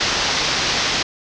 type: low-pass noise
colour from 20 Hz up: white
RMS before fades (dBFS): -20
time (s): 0-1.03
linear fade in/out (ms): 10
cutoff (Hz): 5900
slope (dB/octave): 48
effects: none